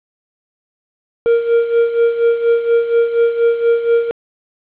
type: tone with tremolo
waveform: triangle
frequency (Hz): 466.2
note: A#4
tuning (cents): 0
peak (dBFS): -6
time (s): 1.26-4.11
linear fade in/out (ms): 0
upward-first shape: sine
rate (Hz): 4.2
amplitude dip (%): 70
effects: resampled to 8000 Hz + 7-bit